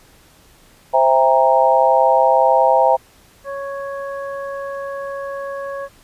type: chord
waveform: sine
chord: C dominant seventh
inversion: none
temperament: equal with one note detuned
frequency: 523.3 / 659.3 / 800.9 / 932.3 Hz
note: C5 / E5 / G5 / Bb5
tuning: 0 / 0 / +37 / 0 cents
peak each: -16 dBFS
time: 0.93-2.97 s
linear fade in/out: 20 ms
type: harmonic tone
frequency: 554.4 Hz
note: C#5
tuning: in tune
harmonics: 1 / 2 / 3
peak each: -25 / -31 / -35 dBFS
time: 3.44-5.89 s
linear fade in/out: 50 ms
effects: pink hiss -50 dBFS RMS until 6.03 s + resampled to 32000 Hz